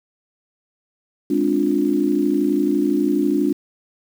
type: chord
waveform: sine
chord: D half-diminished seventh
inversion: second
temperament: equal with one note detuned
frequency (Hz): 207.7 / 261.6 / 293.7 / 352.7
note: Ab3 / C4 / D4 / F4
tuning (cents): 0 / 0 / 0 / +17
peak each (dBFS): -24 / -24 / -18 / -22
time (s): 1.3-3.53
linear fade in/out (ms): 5
effects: 7-bit